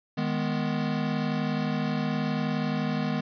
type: chord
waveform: square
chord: G# minor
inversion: second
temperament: equal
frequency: 155.56 / 207.7 / 246.9 Hz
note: D#3 / G#3 / B3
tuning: 0 / 0 / 0 cents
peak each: -31 dBFS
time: 0.17-3.21 s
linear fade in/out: 10 ms
effects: resampled to 11025 Hz + 10-bit